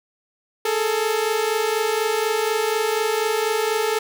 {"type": "tone pair together", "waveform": "sawtooth", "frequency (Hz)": [423.7, 447.8], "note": ["G#4", "A4"], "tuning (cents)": [35, 30], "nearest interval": "minor second", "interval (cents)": 95, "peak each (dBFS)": [-19, -18], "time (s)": [0.65, 3.99], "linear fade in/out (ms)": 5, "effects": []}